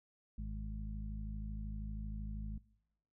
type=harmonic tone; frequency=52.8 Hz; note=G#1; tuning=29 cents sharp; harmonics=1 / 2 / 3 / 4; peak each=-40 / -49 / -51 / -48 dBFS; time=0.38-2.58 s; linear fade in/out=5 ms; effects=noise-tail reverb RT60 0.9 s tail -23 dB re dry